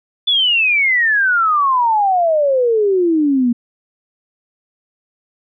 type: exponential sweep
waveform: sine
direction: down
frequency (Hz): 3500 to 233.1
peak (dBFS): -11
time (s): 0.27-3.53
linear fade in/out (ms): 10
effects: none